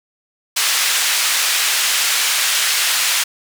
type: band-pass noise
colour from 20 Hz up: pink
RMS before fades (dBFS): -17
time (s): 0.56-3.24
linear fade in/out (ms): 10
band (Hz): 1900 to 12000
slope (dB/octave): 12
effects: none